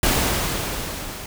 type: noise with level ramp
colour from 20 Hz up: pink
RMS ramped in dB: -18 to -34 dBFS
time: 0.03-1.26 s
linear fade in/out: 2 ms
effects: none